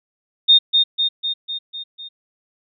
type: tone with echo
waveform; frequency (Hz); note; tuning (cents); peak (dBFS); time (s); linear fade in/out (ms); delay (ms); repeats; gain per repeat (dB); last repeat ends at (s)
sine; 3671; A#7; -27; -7; 0.48-0.59; 20; 250; 6; -4; 2.09
effects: none